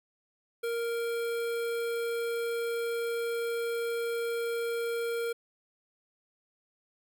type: tone with notch filter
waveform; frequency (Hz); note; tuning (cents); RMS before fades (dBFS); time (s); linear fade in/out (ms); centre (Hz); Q
square; 466.2; A#4; 0; -32; 0.63-5.33; 10; 5900; 1.4
effects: none